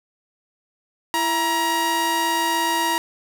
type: tone pair together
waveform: sawtooth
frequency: 334.7 / 947.3 Hz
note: E4 / A#5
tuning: +26 / +28 cents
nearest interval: octave + tritone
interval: 1802 cents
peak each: -23 / -16 dBFS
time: 1.14-2.98 s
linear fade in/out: 0 ms
effects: none